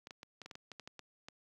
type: clicks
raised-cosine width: 0.2 ms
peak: -30 dBFS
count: 12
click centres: 0.071 / 0.108 / 0.231 / 0.417 / 0.46 / 0.512 / 0.554 / 0.717 / 0.797 / 0.875 / 0.993 / 1.285 s
effects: high-pass 100 Hz 12 dB/octave + 12-bit